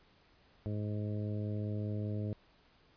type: harmonic tone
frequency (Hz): 105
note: G#2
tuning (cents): +19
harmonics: 1 / 2 / 3 / 4 / 5 / 6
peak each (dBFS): -35 / -41 / -45 / -47 / -49 / -51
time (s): 0.66-2.33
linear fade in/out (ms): 0
effects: pink hiss -66 dBFS RMS until 2.96 s + resampled to 11025 Hz